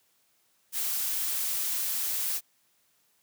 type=noise; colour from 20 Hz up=blue; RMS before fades=-30 dBFS; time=0.72-2.41 s; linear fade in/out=50 ms; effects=white hiss -69 dBFS RMS until 3.22 s + high-pass 80 Hz 12 dB/octave